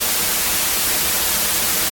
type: noise with comb filter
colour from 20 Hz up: white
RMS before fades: -18 dBFS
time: 0-1.9 s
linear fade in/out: 20 ms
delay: 7.4 ms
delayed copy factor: -0.5
effects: AAC 64 kbps